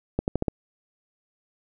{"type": "accelerating click train", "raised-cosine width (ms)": 2, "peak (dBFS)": -10, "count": 5, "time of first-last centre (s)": [0.19, 0.482], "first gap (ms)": 89, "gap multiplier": 0.87, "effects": []}